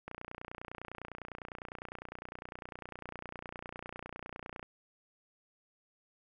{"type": "click train", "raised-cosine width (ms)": 0.5, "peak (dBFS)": -27, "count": 137, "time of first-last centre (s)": [0.08, 4.628], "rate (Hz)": 29.9, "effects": []}